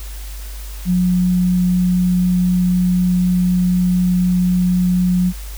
sine tone, 180.4 Hz, F#3, 44 cents flat, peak -12 dBFS, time 0.85-5.33 s, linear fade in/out 50 ms, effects added 50 Hz sine -27 dBFS peak until 5.57 s + white hiss -38 dBFS RMS until 5.57 s

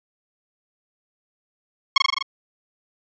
15% pulse tone with echo, 1090 Hz, C#6, 29 cents flat, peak -4 dBFS, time 1.96-1.98 s, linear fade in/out 5 ms, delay 41 ms, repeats 6, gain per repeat -2 dB, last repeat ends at 2.226 s, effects resampled to 16000 Hz

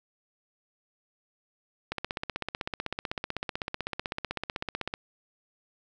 click train, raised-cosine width 0.3 ms, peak -15 dBFS, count 49, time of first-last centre 1.92-4.939 s, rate 15.9 Hz, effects none

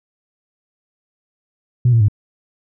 sine tone with pitch steps, 122.9 / 115.2 / 104.1 Hz, B2 / A#2 / G#2, -8 / -20 / +5 cents, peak -8 dBFS, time 1.85-2.084 s, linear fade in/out 5 ms, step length 78 ms, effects tanh soft clip ceiling -5 dBFS

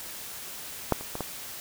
clicks, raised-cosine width 1 ms, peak -7 / -25 / -19 / -16 dBFS, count 4, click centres 0.923 / 1.01 / 1.154 / 1.207 s, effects white hiss -40 dBFS RMS until 1.6 s

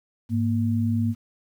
sine tone pair together, 103.83 / 233.1 Hz, G#2 / A#3, 0 / 0 cents, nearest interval octave + major second, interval 1400 cents, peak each -23 dBFS, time 0.29-1.15 s, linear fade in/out 50 ms, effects 9-bit

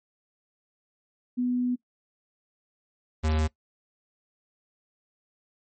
sine / square tone pair in turn, 247.5 / 77.96 Hz, B3 / D#2, +4 / +4 cents, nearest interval octave + minor sixth, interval 2000 cents, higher first, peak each -23 dBFS, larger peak neither, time 1.37-1.76 / 3.23-3.48 s, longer first, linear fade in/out 20 ms, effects noise-tail reverb RT60 0.1 s tail -20 dB re dry + MP3 32 kbps

